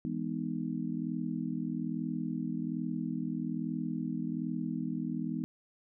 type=chord; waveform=sine; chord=E major seventh; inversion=none; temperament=just; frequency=164.81 / 206 / 247.2 / 309 Hz; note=E3 / G#3 / B3 / D#4; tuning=0 / -14 / +2 / -12 cents; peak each=-38 / -38 / -36 / -39 dBFS; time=0.05-5.44 s; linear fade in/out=0 ms; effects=none